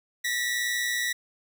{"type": "tone pair together", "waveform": "sawtooth", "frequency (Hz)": [1823, 1944.3], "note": ["A#6", "B6"], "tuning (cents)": [-39, -28], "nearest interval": "minor second", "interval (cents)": 111, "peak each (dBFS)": [-30, -23], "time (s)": [0.24, 1.13], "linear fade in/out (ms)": 10, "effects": []}